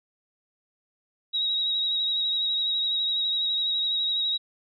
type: tone with vibrato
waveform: sine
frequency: 3820 Hz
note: A#7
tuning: 42 cents sharp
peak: -23 dBFS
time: 1.33-4.38 s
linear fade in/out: 20 ms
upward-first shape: sine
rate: 12 Hz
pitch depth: 26 cents each way
effects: none